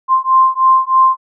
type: beating tone pair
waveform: sine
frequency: 1046.5 / 1049.7 Hz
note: C6 / C6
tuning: 0 / +5 cents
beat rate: 3.2 Hz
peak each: -11 dBFS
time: 0.08-1.17 s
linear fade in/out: 50 ms
effects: none